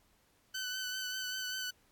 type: tone with vibrato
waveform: 15% pulse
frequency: 1510 Hz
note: F#6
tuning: 35 cents sharp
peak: -30 dBFS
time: 0.54-1.71 s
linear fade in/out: 10 ms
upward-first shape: sine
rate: 5.1 Hz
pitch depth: 25 cents each way
effects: pink hiss -70 dBFS RMS until 1.91 s + AAC 64 kbps